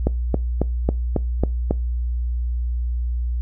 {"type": "click train", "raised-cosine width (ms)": 2, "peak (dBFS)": -5, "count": 7, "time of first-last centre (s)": [0.07, 1.709], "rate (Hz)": 3.66, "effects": ["noise-tail reverb RT60 0.3 s tail -23 dB re dry", "added 60 Hz sine -20 dBFS peak until 3.41 s"]}